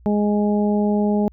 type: harmonic tone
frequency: 207.7 Hz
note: G#3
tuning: in tune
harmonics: 1 / 2 / 3 / 4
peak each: -17 / -23 / -27 / -29 dBFS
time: 0.06-1.28 s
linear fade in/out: 0 ms
effects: added 60 Hz sine -45 dBFS peak until 1.32 s